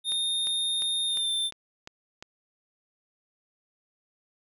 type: tone with pitch glide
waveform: square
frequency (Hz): 3663 to 3569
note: A#7 to A7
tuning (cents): -31 to +24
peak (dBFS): -26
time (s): 0.04-1.51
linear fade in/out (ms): 50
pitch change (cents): -45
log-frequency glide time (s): 1.06-1.29
type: click train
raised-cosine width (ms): 0.2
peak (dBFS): -23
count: 7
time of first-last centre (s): 0.12-2.225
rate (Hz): 2.85
effects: none